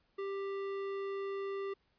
sine tone with tanh clipping, 393.7 Hz, G4, 8 cents sharp, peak -38 dBFS, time 0.18-1.74 s, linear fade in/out 10 ms, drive 15 dB, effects pink hiss -75 dBFS RMS until 1.98 s + resampled to 11025 Hz

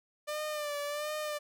sawtooth tone with vibrato, 594 Hz, D5, 20 cents sharp, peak -30 dBFS, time 0.27-1.39 s, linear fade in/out 20 ms, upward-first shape sine, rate 1.4 Hz, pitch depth 48 cents each way, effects none

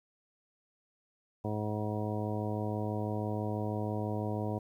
harmonic tone, 106.1 Hz, G#2, 38 cents sharp, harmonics 1 / 2 / 3 / 4 / 5 / 6 / 7 / 9, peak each -35 / -38 / -40 / -41 / -42 / -43 / -43 / -45 dBFS, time 1.44-4.59 s, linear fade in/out 10 ms, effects 11-bit

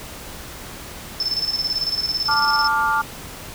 sine tone with tremolo, 5274 Hz, E8, in tune, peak -18 dBFS, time 1.2-2.68 s, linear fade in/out 2 ms, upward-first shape square, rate 18 Hz, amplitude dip 65%
sine chord, D minor, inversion second, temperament just, 881 / 1174.7 / 1409.6 Hz, A5 / D6 / F6, +2 / 0 / +16 cents, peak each -21 dBFS, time 2.28-3.02 s, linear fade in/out 10 ms
effects pink hiss -36 dBFS RMS until 3.54 s

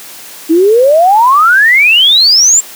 sine exponential sweep, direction up, 311 to 7550 Hz, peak -3 dBFS, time 0.49-2.61 s, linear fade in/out 20 ms, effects white hiss -30 dBFS RMS until 2.75 s + high-pass 200 Hz 12 dB/octave

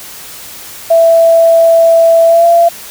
sine tone with pitch glide, 663 to 680.5 Hz, E5 to F5, +10 to -45 cents, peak -3 dBFS, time 0.9-2.69 s, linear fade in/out 10 ms, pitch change +45 cents, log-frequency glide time 2.26-2.46 s, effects white hiss -29 dBFS RMS until 2.9 s

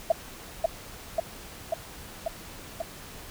sine tone with echo, 659.3 Hz, E5, in tune, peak -16 dBFS, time 0.1-0.12 s, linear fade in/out 5 ms, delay 540 ms, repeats 5, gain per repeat -2 dB, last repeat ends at 2.82 s, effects pink hiss -44 dBFS RMS until 3.3 s

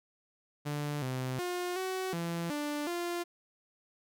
sawtooth tone with pitch steps, 147 / 129 / 356.9 / 375.2 / 169.2 / 294.4 / 347.3 Hz, D3 / C3 / F4 / F#4 / E3 / D4 / F4, +2 / -24 / +38 / +24 / +45 / +4 / -10 cents, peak -29 dBFS, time 0.65-3.24 s, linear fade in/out 20 ms, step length 370 ms, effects none

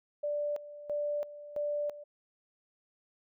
sine tone with tremolo, 587.3 Hz, D5, in tune, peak -30 dBFS, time 0.23-2.04 s, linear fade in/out 10 ms, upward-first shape square, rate 1.5 Hz, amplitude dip 80%, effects none

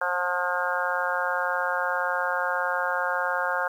harmonic tone with a mistuned harmonic, 178.3 Hz, F3, 36 cents sharp, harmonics 3 / 4 / 5 / 6 / 7 / 8 / 9, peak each -31 / -33 / -31 / -33 / -34 / -29 / -31 dBFS, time 0.01-3.68 s, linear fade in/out 5 ms, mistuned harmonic 4, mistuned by +23 cents, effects 9-bit

